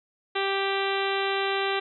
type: harmonic tone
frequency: 392 Hz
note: G4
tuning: in tune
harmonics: 1 / 2 / 3 / 4 / 5 / 6 / 7 / 8 / 9 / 10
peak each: -28 / -31 / -33 / -34 / -35 / -36 / -36 / -37 / -38 / -38 dBFS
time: 0.35-1.8 s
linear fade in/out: 10 ms
effects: none